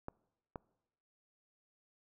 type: clicks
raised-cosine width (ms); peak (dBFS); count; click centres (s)
1; -27; 2; 0.084 / 0.558
effects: noise-tail reverb RT60 0.9 s tail -24 dB re dry